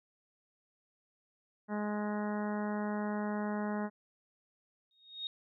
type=harmonic tone; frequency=209 Hz; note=G#3; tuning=11 cents sharp; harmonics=1 / 2 / 3 / 4 / 5 / 6 / 7 / 8 / 9; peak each=-34 / -42 / -42 / -43 / -46 / -51 / -48 / -52 / -51 dBFS; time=1.68-3.9 s; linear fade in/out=50 ms
type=tone with exponential growth; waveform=sine; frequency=3729 Hz; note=A#7; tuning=in tune; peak=-33 dBFS; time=4.91-5.27 s; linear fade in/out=1 ms; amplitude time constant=77 ms
effects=none